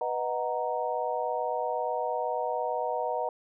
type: chord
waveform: sine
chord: B major seventh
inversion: none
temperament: equal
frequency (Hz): 493.9 / 622.3 / 740 / 932.3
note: B4 / D#5 / F#5 / A#5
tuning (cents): 0 / 0 / 0 / 0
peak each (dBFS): -33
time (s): 0.01-3.29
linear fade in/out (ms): 2
effects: none